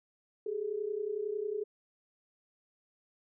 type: tone pair together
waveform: sine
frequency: 396.9 / 427.9 Hz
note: G4 / A4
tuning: +22 / -48 cents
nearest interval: minor second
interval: 130 cents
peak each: -37 / -34 dBFS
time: 0.46-1.64 s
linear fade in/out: 5 ms
effects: none